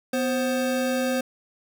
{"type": "tone pair together", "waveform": "square", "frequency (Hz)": [248.6, 526], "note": ["B3", "C5"], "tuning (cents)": [12, 9], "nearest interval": "octave + minor second", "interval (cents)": 1297, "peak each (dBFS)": -26, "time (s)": [0.13, 1.21], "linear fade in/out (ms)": 5, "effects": []}